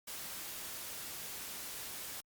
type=noise; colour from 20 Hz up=white; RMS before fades=-44 dBFS; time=0.07-2.21 s; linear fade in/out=10 ms; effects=Opus 48 kbps